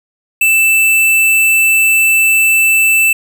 square tone, 2649 Hz, E7, 8 cents sharp, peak -8 dBFS, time 0.41-3.13 s, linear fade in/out 5 ms, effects 7-bit

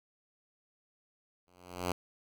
5% pulse tone with exponential growth, 89.6 Hz, F2, 45 cents sharp, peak -18 dBFS, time 1.47-1.92 s, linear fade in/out 5 ms, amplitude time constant 97 ms, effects none

